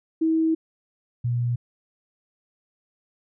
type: tone pair in turn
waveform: sine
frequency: 321.9 / 120.58 Hz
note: E4 / B2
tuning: -41 / -41 cents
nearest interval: octave + perfect fourth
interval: 1700 cents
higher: first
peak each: -18 / -21 dBFS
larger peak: first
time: 0.21-0.55 / 1.24-1.56 s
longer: first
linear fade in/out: 10 ms
effects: none